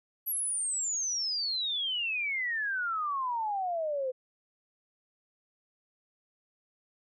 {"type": "exponential sweep", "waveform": "sine", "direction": "down", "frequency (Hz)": [11840, 502], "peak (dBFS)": -29, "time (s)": [0.26, 4.12], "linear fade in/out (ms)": 20, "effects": []}